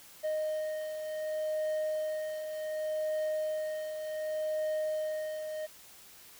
triangle beating tone pair, 619 / 619.67 Hz, D#5 / D#5, -9 / -7 cents, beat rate 0.67 Hz, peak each -30 / -39 dBFS, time 0.23-5.67 s, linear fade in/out 20 ms, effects white hiss -54 dBFS RMS until 6.39 s

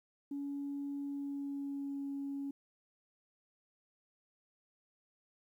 sine tone with pitch glide, 282.2 to 278.6 Hz, C#4 to C#4, +31 to +9 cents, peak -36 dBFS, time 0.31-2.51 s, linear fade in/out 5 ms, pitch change -22 cents, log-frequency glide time 1.01-2.07 s, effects tanh soft clip ceiling -33 dBFS + 12-bit

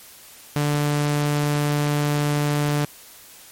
sawtooth tone, 146.83 Hz, D3, in tune, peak -15 dBFS, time 0.56-2.85 s, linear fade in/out 0 ms, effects white hiss -45 dBFS RMS until 3.51 s + MP3 64 kbps

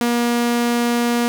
sawtooth tone, 238.3 Hz, A#3, 38 cents sharp, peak -12 dBFS, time 0.01-1.28 s, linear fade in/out 0 ms, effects none

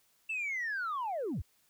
sine linear sweep, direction down, 2690 to 44.93 Hz, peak -31 dBFS, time 0.29-1.42 s, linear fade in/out 10 ms, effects tanh soft clip ceiling -30 dBFS + white hiss -70 dBFS RMS until 1.69 s

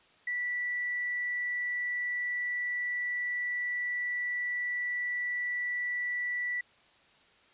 sine tone with quantisation, 1960 Hz, B6, 14 cents flat, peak -30 dBFS, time 0.27-6.61 s, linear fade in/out 5 ms, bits 10, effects white hiss -62 dBFS RMS until 7.53 s + resampled to 8000 Hz

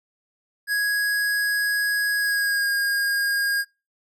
square tone with pitch glide, 1661.2 to 1626.1 Hz, G#6 to G#6, 0 to -37 cents, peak -21 dBFS, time 0.67-3.65 s, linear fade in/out 50 ms, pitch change -37 cents, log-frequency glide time 2.17-2.68 s, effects noise-tail reverb RT60 0.3 s tail -26 dB re dry

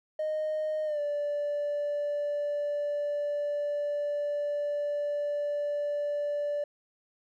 triangle tone with pitch glide, 618 to 583.3 Hz, D#5 to D5, -12 to -12 cents, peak -25 dBFS, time 0.19-6.64 s, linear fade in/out 5 ms, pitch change -100 cents, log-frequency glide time 0.85-1 s, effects tanh soft clip ceiling -24 dBFS

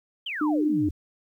sine exponential sweep, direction down, 3255 to 73.8 Hz, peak -29 dBFS, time 0.26-0.91 s, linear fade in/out 5 ms
sine tone, 302.1 Hz, D4, 49 cents sharp, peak -21 dBFS, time 0.41-0.89 s, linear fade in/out 5 ms
effects 10-bit

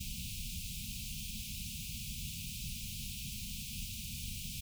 pink band-stop noise, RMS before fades -42 dBFS, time 0-4.61 s, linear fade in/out 10 ms, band 230 to 2400 Hz, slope 96 dB/octave, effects none

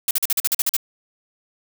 blue noise bursts, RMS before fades -19 dBFS, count 10, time 0.08-0.766 s, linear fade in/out 2 ms, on 29 ms, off 44 ms, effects none

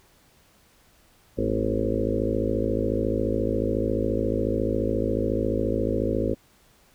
harmonic tone with a mistuned harmonic, 54.2 Hz, A1, 25 cents flat, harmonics 1 / 2 / 4 / 5 / 6 / 7 / 8 / 9 / 10, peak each -31 / -31 / -31 / -31 / -31 / -31 / -31 / -31 / -31 dBFS, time 1.37-6.35 s, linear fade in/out 20 ms, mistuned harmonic 5, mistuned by -46 cents, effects pink hiss -59 dBFS RMS until 6.94 s

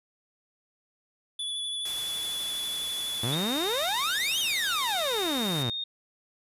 square tone with vibrato, 3435 Hz, A7, 42 cents flat, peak -31 dBFS, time 1.39-3.35 s, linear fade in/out 5 ms, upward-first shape sine, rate 12 Hz, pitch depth 17 cents each way
white noise, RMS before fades -39 dBFS, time 1.85-5.63 s, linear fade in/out 5 ms
sawtooth exponential two-way sweep, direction up then down, 110 to 3287 to 110 Hz, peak -24 dBFS, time 3.23-5.7 s, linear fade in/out 5 ms, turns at 4.39 s
sine tone, 3688 Hz, A#7, 19 cents flat, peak -30 dBFS, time 3.32-5.84 s, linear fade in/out 5 ms
effects resampled to 32000 Hz

